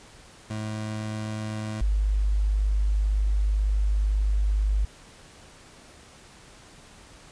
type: tone pair in turn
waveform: 25% pulse / sine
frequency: 108 / 50.97 Hz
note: A2 / G#1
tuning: -32 / -32 cents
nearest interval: octave + minor second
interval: 1300 cents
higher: first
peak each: -26 / -20 dBFS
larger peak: second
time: 0.5-1.81 / 1.81-4.85 s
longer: second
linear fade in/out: 5 ms
effects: pink hiss -50 dBFS RMS until 7.31 s + resampled to 22050 Hz